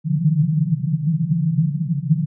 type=band-pass noise; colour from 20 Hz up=pink; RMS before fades=-19 dBFS; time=0.04-2.26 s; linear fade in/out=20 ms; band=140 to 170 Hz; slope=96 dB/octave; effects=none